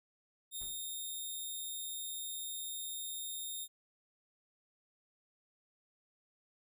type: tone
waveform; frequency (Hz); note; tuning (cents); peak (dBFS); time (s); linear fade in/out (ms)
10% pulse; 3676; A#7; -25; -32; 0.51-3.68; 50
type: noise with exponential decay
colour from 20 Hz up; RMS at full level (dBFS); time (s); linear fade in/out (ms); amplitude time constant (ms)
brown; -50; 0.61-0.91; 1; 64
effects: none